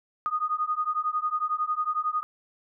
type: beating tone pair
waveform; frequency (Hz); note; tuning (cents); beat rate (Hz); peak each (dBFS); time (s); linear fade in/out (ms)
sine; 1231 / 1242; D#6 / D#6; -19 / -3; 11; -28; 0.26-2.23; 0
effects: none